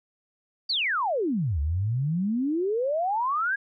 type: exponential two-way sweep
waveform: sine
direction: down then up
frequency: 4786 to 69.3 to 1665 Hz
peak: -23 dBFS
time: 0.69-3.56 s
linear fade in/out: 10 ms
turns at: 1.6 s
effects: none